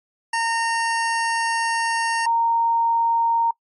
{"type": "tone pair in turn", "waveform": ["25% pulse", "sine"], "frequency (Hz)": [918, 924.4], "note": ["A#5", "A#5"], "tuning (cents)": [-27, -15], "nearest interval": "unison", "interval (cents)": 12, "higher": "second", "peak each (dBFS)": -16, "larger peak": "neither", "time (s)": [[0.33, 2.26], [2.26, 3.51]], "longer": "first", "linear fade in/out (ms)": 5, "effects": ["noise-tail reverb RT60 0.1 s tail -24 dB re dry", "MP3 48 kbps"]}